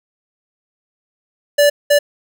square tone bursts at uneven times, 581 Hz, D5, 19 cents flat, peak -9 dBFS, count 2, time 1.58-1.7 / 1.9-1.99 s, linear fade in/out 10 ms, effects none

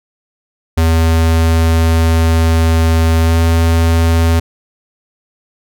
square tone with pitch glide, 81.8 to 82.7 Hz, E2 to E2, -13 to +6 cents, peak -9 dBFS, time 0.77-4.4 s, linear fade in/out 10 ms, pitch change +19 cents, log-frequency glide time 3.21-3.38 s, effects none

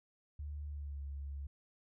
sine tone with pitch glide, 73.42 to 70.19 Hz, D2 to C#2, 0 to +22 cents, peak -40 dBFS, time 0.39-1.47 s, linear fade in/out 5 ms, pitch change -78 cents, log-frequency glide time 0.68-1.01 s, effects none

